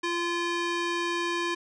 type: tone with band-pass filter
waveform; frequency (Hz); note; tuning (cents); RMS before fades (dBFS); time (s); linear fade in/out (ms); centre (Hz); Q
square; 344.6; F4; -23; -29; 0.03-1.55; 10; 2100; 0.56
effects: resampled to 22050 Hz